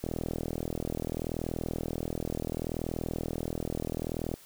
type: click train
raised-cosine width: 2 ms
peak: -19 dBFS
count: 176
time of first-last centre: 0.04-4.34 s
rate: 40.7 Hz
effects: white hiss -54 dBFS RMS until 4.45 s